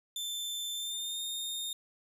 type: tone with pitch glide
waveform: sawtooth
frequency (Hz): 3545 to 3666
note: A7 to A#7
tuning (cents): +12 to -30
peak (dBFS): -32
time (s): 0.16-1.73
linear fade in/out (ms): 2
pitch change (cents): +58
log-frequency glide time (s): 0.73-1.21
effects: none